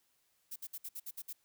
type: noise bursts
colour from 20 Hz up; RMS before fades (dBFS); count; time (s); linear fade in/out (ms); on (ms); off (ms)
violet; -43; 8; 0.51-1.331; 10; 51; 59
effects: white hiss -75 dBFS RMS until 1.44 s